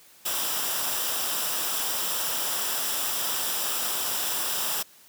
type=noise with comb filter; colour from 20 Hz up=white; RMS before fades=-28 dBFS; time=0.25-4.83 s; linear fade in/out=10 ms; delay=0.46 ms; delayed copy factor=-0.55; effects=white hiss -54 dBFS RMS until 5.08 s + high-pass 100 Hz 12 dB/octave